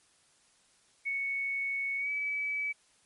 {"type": "tone with pitch glide", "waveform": "sine", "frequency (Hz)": [2217, 2291], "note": ["C#7", "D7"], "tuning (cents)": [0, -44], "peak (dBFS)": -30, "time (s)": [1.05, 2.73], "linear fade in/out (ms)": 20, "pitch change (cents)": 56, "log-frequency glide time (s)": [1.98, 2.1], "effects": ["white hiss -66 dBFS RMS until 3.05 s", "MP3 48 kbps"]}